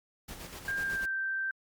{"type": "noise with tremolo", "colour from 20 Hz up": "pink", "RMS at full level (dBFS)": -43, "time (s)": [0.28, 1.06], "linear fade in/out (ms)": 10, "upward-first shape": "square", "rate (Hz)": 8.1, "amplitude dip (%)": 45}
{"type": "tone with pitch glide", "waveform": "sine", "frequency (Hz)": [1600, 1563.5], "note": ["G6", "G6"], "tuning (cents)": [35, -5], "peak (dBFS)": -30, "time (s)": [0.68, 1.51], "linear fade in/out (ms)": 2, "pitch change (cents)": -40, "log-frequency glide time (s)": [0.82, 1.11]}
{"effects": ["Opus 48 kbps"]}